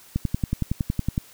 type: click train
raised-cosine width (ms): 5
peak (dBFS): -10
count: 12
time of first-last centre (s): 0.16-1.179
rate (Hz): 10.8
effects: white hiss -50 dBFS RMS until 1.33 s